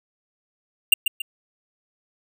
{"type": "tone with echo", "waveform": "square", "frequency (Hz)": 2794, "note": "F7", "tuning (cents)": 0, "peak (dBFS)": -10, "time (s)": [0.92, 0.94], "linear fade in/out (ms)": 5, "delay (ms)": 140, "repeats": 2, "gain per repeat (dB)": -8, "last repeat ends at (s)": 1.22, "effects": []}